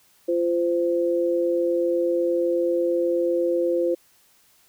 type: tone pair together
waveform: sine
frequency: 344.8 / 516.6 Hz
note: F4 / C5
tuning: -22 / -22 cents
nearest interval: perfect fifth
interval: 700 cents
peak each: -22 dBFS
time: 0.28-3.95 s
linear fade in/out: 10 ms
effects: white hiss -59 dBFS RMS until 4.68 s